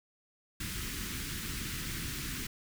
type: band-stop noise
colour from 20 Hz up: pink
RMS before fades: -38 dBFS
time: 0.6-2.47 s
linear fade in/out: 5 ms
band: 320 to 1400 Hz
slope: 24 dB/octave
effects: none